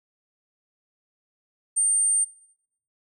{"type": "tone", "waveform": "sine", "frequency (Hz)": 8800, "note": "C#9", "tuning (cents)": -14, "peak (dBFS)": -16, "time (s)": [1.76, 2.25], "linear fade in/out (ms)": 20, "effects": ["noise-tail reverb RT60 0.7 s tail -21 dB re dry", "tanh soft clip ceiling -17 dBFS"]}